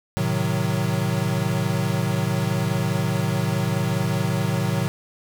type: chord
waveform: square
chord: A diminished seventh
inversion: none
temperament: equal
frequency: 110 / 130.81 / 155.56 / 185 Hz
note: A2 / C3 / Eb3 / Gb3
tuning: 0 / 0 / 0 / 0 cents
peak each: -27 dBFS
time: 0.17-4.88 s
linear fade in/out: 0 ms
effects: none